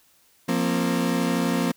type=chord; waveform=35% pulse; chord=F suspended fourth; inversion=none; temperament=equal with one note detuned; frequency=174.61 / 233.1 / 265.7 Hz; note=F3 / Bb3 / C4; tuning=0 / 0 / +27 cents; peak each=-24 dBFS; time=0.48-1.72 s; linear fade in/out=10 ms; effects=white hiss -60 dBFS RMS until 1.76 s